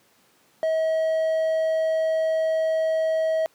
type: tone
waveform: triangle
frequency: 640 Hz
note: D#5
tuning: 49 cents sharp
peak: -18 dBFS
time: 0.63-3.46 s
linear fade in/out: 0 ms
effects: pink hiss -60 dBFS RMS until 3.54 s + high-pass 200 Hz 12 dB/octave